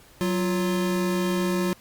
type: tone pair together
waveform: square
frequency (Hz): 185.56 / 350.3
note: F#3 / F4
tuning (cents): +5 / +5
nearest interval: major seventh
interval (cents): 1100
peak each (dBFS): -25 / -27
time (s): 0.21-1.73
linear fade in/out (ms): 0
effects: pink hiss -53 dBFS RMS until 1.8 s + Opus 48 kbps